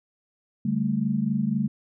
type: chord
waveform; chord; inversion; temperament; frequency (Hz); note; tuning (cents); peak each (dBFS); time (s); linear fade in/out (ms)
sine; D suspended fourth; none; equal with one note detuned; 143.73 / 196 / 220; D3 / G3 / A3; -37 / 0 / 0; -29 / -26 / -25; 0.65-1.68; 5
effects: none